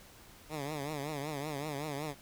10% pulse tone with vibrato, 146.83 Hz, D3, in tune, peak -28 dBFS, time 0.49-2.15 s, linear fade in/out 50 ms, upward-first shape triangle, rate 5.3 Hz, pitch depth 140 cents each way, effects pink hiss -56 dBFS RMS until 2.21 s

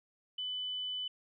sine tone, 3000 Hz, F#7, 23 cents sharp, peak -35 dBFS, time 0.38-1.08 s, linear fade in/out 5 ms, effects none

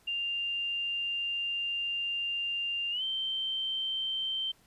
sine tone with pitch glide, 2794 to 3118 Hz, F7 to G7, 0 to -10 cents, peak -30 dBFS, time 0.07-4.52 s, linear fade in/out 10 ms, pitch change +190 cents, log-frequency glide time 2.91-3.03 s, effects pink hiss -64 dBFS RMS until 4.66 s + resampled to 32000 Hz

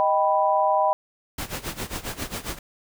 sine chord, Eb augmented, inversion none, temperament equal, 622.3 / 784 / 987.8 Hz, Eb5 / G5 / B5, 0 / 0 / 0 cents, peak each -22 dBFS, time 0-0.93 s, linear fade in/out 0 ms
pink noise with tremolo, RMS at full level -29 dBFS, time 1.38-2.59 s, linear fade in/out 5 ms, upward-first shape sine, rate 7.4 Hz, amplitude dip 85%
effects none

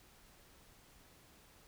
silence, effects pink hiss -63 dBFS RMS until 1.67 s

